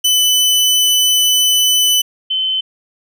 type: tone pair in turn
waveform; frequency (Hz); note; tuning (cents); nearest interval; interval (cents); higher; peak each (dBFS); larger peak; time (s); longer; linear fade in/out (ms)
sawtooth / sine; 3001 / 3062; F#7 / G7; +24 / -41; unison; 35; second; -7 / -14; first; 0.04-2.02 / 2.3-2.61; first; 10
effects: none